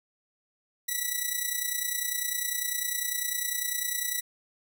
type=tone with amplitude modulation; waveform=5% pulse; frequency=1954 Hz; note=B6; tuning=19 cents flat; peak=-15 dBFS; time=0.88-4.21 s; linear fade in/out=10 ms; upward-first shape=sine; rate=30 Hz; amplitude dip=65%; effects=none